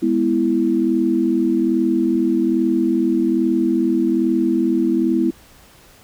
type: chord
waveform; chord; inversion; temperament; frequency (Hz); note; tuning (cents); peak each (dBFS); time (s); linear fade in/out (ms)
sine; E major; first; just; 206 / 247.2 / 329.6; G#3 / B3 / E4; -14 / +2 / 0; -22 / -19 / -17; 0.02-5.31; 10
effects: pink hiss -48 dBFS RMS until 6.03 s